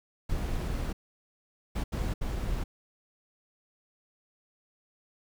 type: noise bursts at uneven times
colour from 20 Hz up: brown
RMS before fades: -31 dBFS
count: 4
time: 0.29-0.93 / 1.75-1.84 / 1.92-2.14 / 2.21-2.64 s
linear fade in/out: 10 ms
effects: none